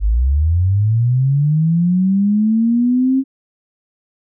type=linear sweep; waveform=sine; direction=up; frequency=47.78 to 270 Hz; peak=-11 dBFS; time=0-3.24 s; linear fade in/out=50 ms; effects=none